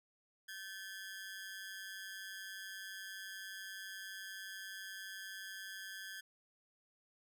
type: ring-modulated tone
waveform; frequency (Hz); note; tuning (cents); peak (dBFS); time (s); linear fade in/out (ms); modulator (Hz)
sawtooth; 1640; G#6; -22; -39; 0.48-6.21; 10; 95.8
effects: none